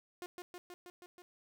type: tone with echo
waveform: sawtooth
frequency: 356 Hz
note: F4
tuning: 33 cents sharp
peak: -38 dBFS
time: 0.22-0.26 s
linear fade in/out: 0 ms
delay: 160 ms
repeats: 6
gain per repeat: -2 dB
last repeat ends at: 1.22 s
effects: none